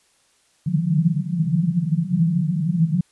white band-pass noise, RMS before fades -20 dBFS, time 0.66-3.01 s, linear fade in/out 5 ms, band 150 to 180 Hz, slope 96 dB/octave, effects white hiss -61 dBFS RMS until 3.11 s + resampled to 24000 Hz

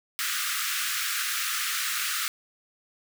pink high-pass noise, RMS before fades -29 dBFS, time 0.19-2.28 s, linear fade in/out 0 ms, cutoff 1200 Hz, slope 96 dB/octave, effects none

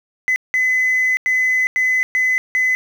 sine tone bursts at uneven times, 2022 Hz, B6, 40 cents sharp, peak -12 dBFS, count 6, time 0.28-0.36 / 0.54-1.17 / 1.26-1.67 / 1.76-2.03 / 2.15-2.38 / 2.55-2.75 s, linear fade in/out 0 ms, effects tanh soft clip ceiling -11 dBFS + 7-bit

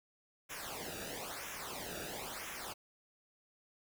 pink noise with flanger, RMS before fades -44 dBFS, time 0.49-2.74 s, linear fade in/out 20 ms, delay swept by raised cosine 0.22 to 0.96 ms, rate 1 Hz, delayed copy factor -0.8, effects none

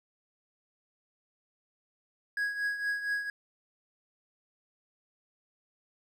triangle tone with tremolo, 1657 Hz, G#6, 4 cents flat, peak -25 dBFS, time 2.37-3.3 s, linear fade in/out 2 ms, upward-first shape triangle, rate 4.3 Hz, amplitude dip 70%, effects none

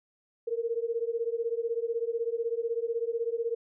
sine beating tone pair, 455.9 / 471.9 Hz, A#4 / A#4, -39 / +21 cents, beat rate 16 Hz, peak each -31 dBFS, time 0.47-3.55 s, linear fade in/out 10 ms, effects none

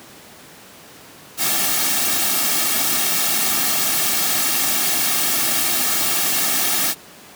white noise with comb filter, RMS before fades -19 dBFS, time 1.37-6.95 s, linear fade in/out 50 ms, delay 2 ms, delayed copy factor -0.65, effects pink hiss -42 dBFS RMS until 7.35 s + high-pass 150 Hz 12 dB/octave

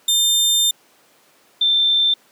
sawtooth / sine tone pair in turn, 3600 / 3565 Hz, A7 / A7, +39 / +22 cents, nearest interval unison, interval 17 cents, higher first, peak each -11 / -13 dBFS, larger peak first, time 0.08-0.71 / 1.61-2.14 s, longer first, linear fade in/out 5 ms, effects pink hiss -54 dBFS RMS until 2.31 s + high-pass 300 Hz 12 dB/octave

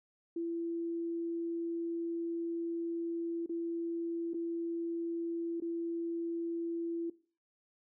sine tone with dropouts, 336.2 Hz, E4, 34 cents sharp, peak -33 dBFS, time 0.36-7.1 s, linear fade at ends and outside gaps 5 ms, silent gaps 3.462-3.493 / 4.335-4.342 / 5.602-5.62 s, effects noise-tail reverb RT60 0.4 s tail -19 dB re dry

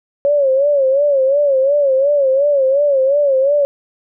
sine tone with vibrato, 554.4 Hz, C#5, in tune, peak -10 dBFS, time 0.25-3.65 s, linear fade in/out 0 ms, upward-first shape sine, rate 2.8 Hz, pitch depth 100 cents each way, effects none

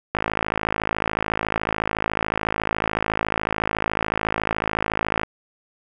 click train, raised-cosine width 0.5 ms, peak -6 dBFS, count 275, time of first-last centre 0.15-5.233 s, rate 53.9 Hz, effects none

